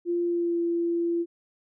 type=tone with pitch glide; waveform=sine; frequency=346.5 to 340.5 Hz; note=F4 to F4; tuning=-14 to -44 cents; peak=-23 dBFS; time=0.05-1.26 s; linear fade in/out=50 ms; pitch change=-30 cents; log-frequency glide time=0.24-0.6 s; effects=none